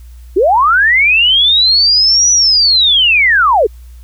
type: linear two-way sweep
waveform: sine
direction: up then down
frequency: 329.2 to 5940 to 369 Hz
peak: -6 dBFS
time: 0.36-3.67 s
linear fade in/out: 10 ms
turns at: 2.31 s
effects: added 60 Hz sine -31 dBFS peak until 4.03 s + white hiss -51 dBFS RMS until 4.03 s